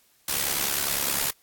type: noise with amplitude modulation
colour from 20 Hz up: white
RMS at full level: -23 dBFS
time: 0.28-1.31 s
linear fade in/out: 5 ms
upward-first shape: sine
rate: 69.9 Hz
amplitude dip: 75%
effects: white hiss -62 dBFS RMS until 1.42 s + AAC 64 kbps